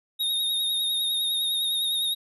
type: tone with vibrato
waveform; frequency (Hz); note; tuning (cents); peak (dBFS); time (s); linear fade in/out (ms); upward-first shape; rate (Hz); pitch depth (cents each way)
square; 3724; A#7; -2; -24; 0.19-2.15; 20; triangle; 9.9; 45
effects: none